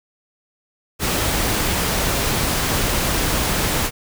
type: noise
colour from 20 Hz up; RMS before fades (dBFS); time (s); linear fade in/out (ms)
pink; -20; 0.99-3.91; 50
effects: none